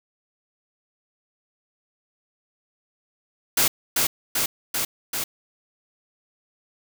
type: noise with echo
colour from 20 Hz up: white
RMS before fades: -19 dBFS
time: 3.57-3.68 s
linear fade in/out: 5 ms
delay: 390 ms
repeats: 4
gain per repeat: -2 dB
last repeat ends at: 5.24 s
effects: none